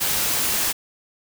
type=noise; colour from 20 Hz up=white; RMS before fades=-22 dBFS; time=0-0.73 s; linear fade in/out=20 ms; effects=none